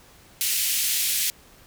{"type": "band-pass noise", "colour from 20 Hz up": "white", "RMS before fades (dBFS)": -24, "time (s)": [0.41, 1.3], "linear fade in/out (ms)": 0, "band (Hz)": [2200, 16000], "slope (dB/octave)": 24, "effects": ["pink hiss -52 dBFS RMS until 1.66 s"]}